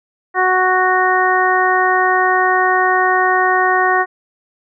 harmonic tone, 370 Hz, F#4, in tune, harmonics 1 / 2 / 3 / 4 / 5, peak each -19 / -16 / -17 / -20 / -17 dBFS, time 0.34-4.06 s, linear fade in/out 50 ms, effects none

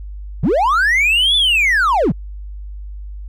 triangle linear two-way sweep, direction up then down, 109.4 to 3526 to 109.4 Hz, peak -9 dBFS, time 0.43-2.12 s, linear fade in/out 5 ms, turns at 1.36 s, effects tanh soft clip ceiling -5 dBFS + added 50 Hz sine -27 dBFS peak until 3.28 s

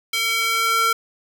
square tone with high-pass filter sweep, 453.8 Hz, A#4, 47 cents flat, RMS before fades -20 dBFS, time 0.13-0.93 s, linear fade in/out 5 ms, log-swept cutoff 2600 to 1200 Hz, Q 1.9, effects none

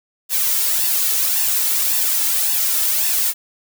blue noise with flanger, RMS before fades -18 dBFS, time 0.29-3.34 s, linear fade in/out 50 ms, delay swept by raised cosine 1.1 to 2.3 ms, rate 1.8 Hz, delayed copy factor +0.6, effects none

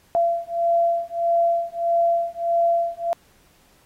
sine beating tone pair, 680 / 681.6 Hz, F5 / F5, -46 / -42 cents, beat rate 1.6 Hz, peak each -21 dBFS, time 0.15-3.13 s, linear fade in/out 0 ms, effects pink hiss -58 dBFS RMS until 3.85 s + AAC 48 kbps

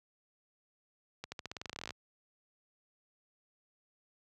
accelerating click train, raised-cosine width 0.2 ms, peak -23 dBFS, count 18, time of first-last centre 1.24-1.907 s, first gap 80 ms, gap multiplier 0.9, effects high-pass 60 Hz 12 dB/octave

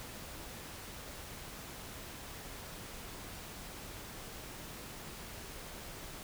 silence, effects pink hiss -47 dBFS RMS until 6.23 s

